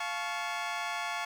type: chord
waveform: 20% pulse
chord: F augmented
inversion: none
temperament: equal with one note detuned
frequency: 698.5 / 866.9 / 1108.7 Hz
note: F5 / A5 / C#6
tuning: 0 / -26 / 0 cents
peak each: -32 dBFS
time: 0-1.25 s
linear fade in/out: 5 ms
effects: low-pass 6000 Hz 12 dB/octave + 9-bit